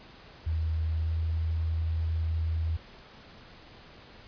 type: tone with pitch glide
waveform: sine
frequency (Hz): 79.9 to 81.02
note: D#2 to E2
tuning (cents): +47 to -29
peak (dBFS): -26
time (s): 0.46-2.77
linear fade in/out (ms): 10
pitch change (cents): +24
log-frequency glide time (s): 1-1.15
effects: pink hiss -51 dBFS RMS until 4.27 s + resampled to 11025 Hz